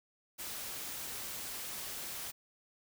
white noise, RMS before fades -42 dBFS, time 0.38-2.32 s, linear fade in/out 20 ms, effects none

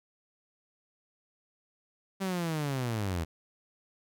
sawtooth linear sweep, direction down, 196 to 77.78 Hz, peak -26 dBFS, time 2.2-3.25 s, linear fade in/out 20 ms, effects none

